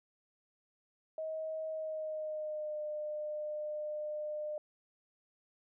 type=tone with pitch glide; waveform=sine; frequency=633 to 603.7 Hz; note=D#5 to D5; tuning=+30 to +48 cents; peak=-36 dBFS; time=1.18-4.58 s; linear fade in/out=2 ms; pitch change=-82 cents; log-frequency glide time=1.69-2.81 s; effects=none